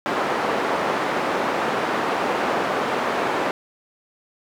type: band-pass noise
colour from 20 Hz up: white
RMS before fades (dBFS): -23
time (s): 0.06-3.51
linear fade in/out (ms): 0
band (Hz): 250 to 1100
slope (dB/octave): 12
effects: none